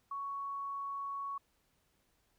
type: tone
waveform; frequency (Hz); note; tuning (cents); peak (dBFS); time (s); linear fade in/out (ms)
sine; 1114; C#6; +8; -37; 0.11-1.38; 5
effects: pink hiss -75 dBFS RMS until 2.38 s